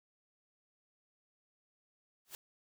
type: noise with exponential growth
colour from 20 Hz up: white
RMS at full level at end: -42 dBFS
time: 2.25-2.35 s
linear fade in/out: 0 ms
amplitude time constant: 21 ms
effects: none